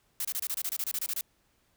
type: noise bursts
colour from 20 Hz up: blue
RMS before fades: -32 dBFS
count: 14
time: 0.2-1.21 s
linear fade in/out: 2 ms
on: 48 ms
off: 26 ms
effects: pink hiss -70 dBFS RMS until 1.76 s